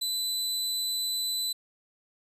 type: tone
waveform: sawtooth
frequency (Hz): 4004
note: B7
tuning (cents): +23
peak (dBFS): -25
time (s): 0.01-1.53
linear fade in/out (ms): 10
effects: resampled to 32000 Hz